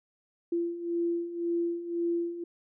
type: beating tone pair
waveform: sine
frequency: 340.2 / 342.1 Hz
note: F4 / F4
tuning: -45 / -36 cents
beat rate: 1.9 Hz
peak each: -34 / -29 dBFS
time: 0.52-2.44 s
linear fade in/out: 5 ms
effects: none